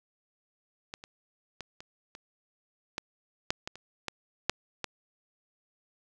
clicks, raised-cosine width 0.2 ms, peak -21 / -28 / -22 / -27 / -27 / -15 / -9 / -18 / -28 / -15 / -7 / -15 dBFS, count 12, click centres 0.939 / 1.039 / 1.607 / 1.805 / 2.151 / 2.981 / 3.505 / 3.675 / 3.756 / 4.083 / 4.496 / 4.843 s, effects none

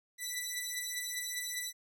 10% pulse beating tone pair, 1975.5 / 1980.5 Hz, B6 / B6, 0 / +4 cents, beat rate 5 Hz, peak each -30 dBFS, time 0.18-1.73 s, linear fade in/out 50 ms, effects none

